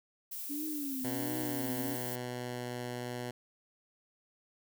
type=noise; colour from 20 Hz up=violet; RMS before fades=-41 dBFS; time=0.31-2.16 s; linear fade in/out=10 ms
type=tone with vibrato; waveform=sine; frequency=282.2 Hz; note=C#4; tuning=31 cents sharp; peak=-36 dBFS; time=0.49-1.96 s; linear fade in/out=20 ms; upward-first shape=triangle; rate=1.4 Hz; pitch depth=180 cents each way
type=tone with pitch glide; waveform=10% pulse; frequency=124 to 122.86 Hz; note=B2 to B2; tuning=+7 to -9 cents; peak=-29 dBFS; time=1.04-3.31 s; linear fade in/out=5 ms; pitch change=-16 cents; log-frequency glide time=2.1-2.71 s
effects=none